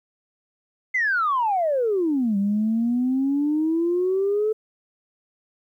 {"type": "exponential two-way sweep", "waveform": "sine", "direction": "down then up", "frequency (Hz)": [2100, 196, 438.9], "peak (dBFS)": -18, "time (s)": [0.94, 4.53], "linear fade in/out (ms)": 10, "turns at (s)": 2.37, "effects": ["tanh soft clip ceiling -14 dBFS", "10-bit"]}